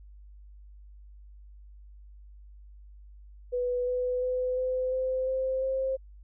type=tone with pitch steps; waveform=sine; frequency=493.9 / 499.6 / 505.4 / 511.3 / 517.3 / 523.3 / 529.3 Hz; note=B4 / B4 / B4 / C5 / C5 / C5 / C5; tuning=0 / +20 / +40 / -40 / -20 / 0 / +20 cents; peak=-26 dBFS; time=3.52-5.97 s; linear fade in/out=20 ms; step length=350 ms; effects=added 50 Hz sine -47 dBFS peak until 6.23 s